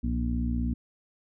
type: harmonic tone with a mistuned harmonic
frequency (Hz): 60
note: B1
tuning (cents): -49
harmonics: 1 / 2 / 3 / 4 / 5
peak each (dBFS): -28 / -36 / -36 / -30 / -42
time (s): 0.03-0.74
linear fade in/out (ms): 10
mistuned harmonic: 1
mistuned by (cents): +110
effects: none